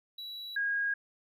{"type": "tone pair in turn", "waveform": ["triangle", "sine"], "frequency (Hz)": [3917, 1635.5], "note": ["B7", "G#6"], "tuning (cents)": [-15, -27], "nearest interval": "octave + minor third", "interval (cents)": 1512, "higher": "first", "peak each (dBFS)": [-38, -28], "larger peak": "second", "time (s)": [[0.18, 0.56], [0.56, 0.94]], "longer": "neither", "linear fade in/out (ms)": 5, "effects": []}